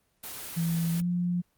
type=noise; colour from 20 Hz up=white; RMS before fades=-39 dBFS; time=0.23-1.01 s; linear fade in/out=10 ms
type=tone with pitch glide; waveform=sine; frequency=166.7 to 176.41 Hz; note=E3 to F3; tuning=+20 to +18 cents; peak=-25 dBFS; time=0.56-1.42 s; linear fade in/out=20 ms; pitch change=+98 cents; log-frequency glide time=0.92-1.06 s
effects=pink hiss -71 dBFS RMS until 1.57 s + Opus 24 kbps